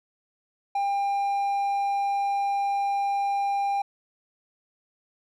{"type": "tone", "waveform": "triangle", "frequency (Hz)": 799, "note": "G5", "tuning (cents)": 33, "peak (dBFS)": -21, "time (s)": [0.75, 3.82], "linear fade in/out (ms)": 5, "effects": []}